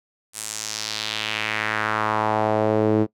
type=tone with band-pass filter sweep; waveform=sawtooth; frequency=108.2 Hz; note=A2; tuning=29 cents flat; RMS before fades=-23 dBFS; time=0.33-3.07 s; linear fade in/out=50 ms; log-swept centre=9300 to 340 Hz; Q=2.1; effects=noise-tail reverb RT60 0.1 s tail -21 dB re dry